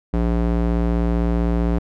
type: tone with band-pass filter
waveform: square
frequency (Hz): 57.8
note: A#1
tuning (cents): -14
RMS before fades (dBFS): -19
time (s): 0.13-1.79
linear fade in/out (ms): 10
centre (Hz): 250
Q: 0.53
effects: none